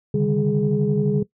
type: tone cluster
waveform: sine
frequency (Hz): 139.1 / 150.8 / 199.8 / 419.4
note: C#3 / D3 / G3 / G#4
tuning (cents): +6 / +46 / +33 / +17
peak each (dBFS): -22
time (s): 0.14-1.23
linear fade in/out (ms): 5
effects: noise-tail reverb RT60 0.1 s tail -19 dB re dry + tanh soft clip ceiling -8 dBFS